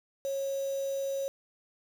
sine tone with quantisation, 547 Hz, C#5, 23 cents flat, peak -30 dBFS, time 0.25-1.28 s, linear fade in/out 0 ms, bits 7, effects none

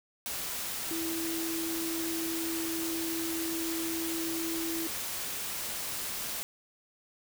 sine tone in noise, 329.3 Hz, E4, 2 cents flat, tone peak -33 dBFS, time 0.91-4.87 s, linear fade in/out 0 ms, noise white, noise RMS -36 dBFS, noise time 0.26-6.43 s, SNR 0 dB, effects none

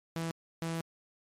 sawtooth tone bursts at uneven times, 164.81 Hz, E3, in tune, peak -29 dBFS, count 2, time 0.16-0.31 / 0.62-0.81 s, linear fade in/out 0 ms, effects MP3 64 kbps

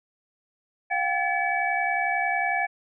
sine tone cluster, 712 / 783 / 1721 / 2284 Hz, F5 / G5 / A6 / D7, +33 / -2 / -39 / -49 cents, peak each -28 dBFS, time 0.9-2.67 s, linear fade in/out 20 ms, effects none

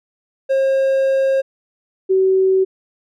triangle / sine tone pair in turn, 537 / 379.7 Hz, C5 / F#4, +45 / +45 cents, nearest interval tritone, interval 600 cents, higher first, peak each -11 dBFS, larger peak neither, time 0.49-1.42 / 2.09-2.65 s, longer first, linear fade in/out 20 ms, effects none

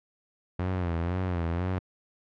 sawtooth tone with vibrato, 88 Hz, F2, 14 cents sharp, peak -23 dBFS, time 0.59-1.79 s, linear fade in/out 5 ms, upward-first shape sine, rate 2 Hz, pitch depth 100 cents each way, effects low-pass 2000 Hz 12 dB/octave

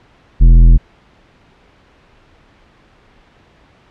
triangle tone with tanh clipping, 41.82 Hz, E1, 26 cents sharp, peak -4 dBFS, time 0.4-0.78 s, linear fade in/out 20 ms, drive 15 dB, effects pink hiss -49 dBFS RMS until 3.9 s + low-pass 3000 Hz 12 dB/octave

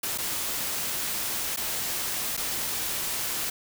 white noise with dropouts, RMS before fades -30 dBFS, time 0.03-3.5 s, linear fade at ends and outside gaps 5 ms, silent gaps 0.177-0.183 / 1.563-1.571 / 2.368-2.374 s, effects none

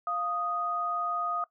sine tone pair together, 698 / 1243.7 Hz, F5 / D#6, -1 / -1 cents, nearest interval minor seventh, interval 1000 cents, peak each -35 / -29 dBFS, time 0.07-1.44 s, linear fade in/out 2 ms, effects noise-tail reverb RT60 0.1 s tail -18 dB re dry

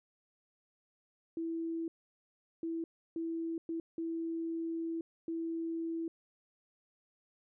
sine tone bursts at uneven times, 329.6 Hz, E4, in tune, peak -34 dBFS, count 6, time 1.37-1.88 / 2.63-2.84 / 3.16-3.58 / 3.69-3.8 / 3.98-5.01 / 5.28-6.08 s, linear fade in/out 2 ms, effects none

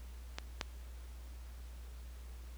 clicks, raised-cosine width 0.2 ms, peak -21 / -17 dBFS, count 2, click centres 0.385 / 0.612 s, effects added 60 Hz sine -46 dBFS peak until 2.57 s + pink hiss -61 dBFS RMS until 2.57 s

